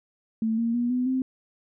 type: tone with pitch steps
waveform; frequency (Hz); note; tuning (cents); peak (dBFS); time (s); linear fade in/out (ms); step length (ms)
sine; 222.6 / 231.4 / 240.5 / 250 / 259.9; A3 / A#3 / B3 / B3 / C4; +20 / -13 / -46 / +21 / -11; -22; 0.42-1.22; 2; 160
effects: none